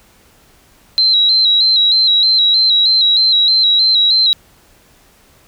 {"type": "tone with vibrato", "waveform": "sine", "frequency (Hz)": 3988, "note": "B7", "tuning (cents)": 16, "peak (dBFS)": -8, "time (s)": [0.98, 4.33], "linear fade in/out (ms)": 0, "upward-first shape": "square", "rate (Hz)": 3.2, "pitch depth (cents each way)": 51, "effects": ["pink hiss -49 dBFS RMS until 5.47 s"]}